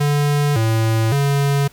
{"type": "tone with pitch steps", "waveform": "square", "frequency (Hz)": [145.4, 111.9, 140.8], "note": ["D3", "A2", "C#3"], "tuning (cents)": [-17, 30, 27], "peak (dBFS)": -15, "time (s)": [0, 1.68], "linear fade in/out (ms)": 10, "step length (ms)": 560, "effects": ["pink hiss -49 dBFS RMS until 1.72 s"]}